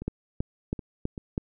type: two click trains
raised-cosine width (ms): 3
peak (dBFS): -15 / -23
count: 5 / 4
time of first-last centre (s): 0.08-1.379 / 0.02-1.178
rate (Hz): 3.08 / 2.59
effects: none